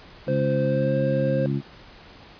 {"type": "harmonic tone", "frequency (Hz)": 69.3, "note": "C#2", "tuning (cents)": 0, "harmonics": [2, 3, 4, 5], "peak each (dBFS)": [-24, -28, -30, -32], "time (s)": [0.26, 1.62], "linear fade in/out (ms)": 50}
{"type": "tone with pitch glide", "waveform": "triangle", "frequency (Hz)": [518, 530.4], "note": ["C5", "C5"], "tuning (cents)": [-17, 23], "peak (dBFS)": -21, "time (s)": [0.28, 1.46], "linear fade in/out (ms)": 0, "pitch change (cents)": 40, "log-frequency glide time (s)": [0.61, 0.98]}
{"effects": ["pink hiss -47 dBFS RMS until 2.39 s", "resampled to 11025 Hz"]}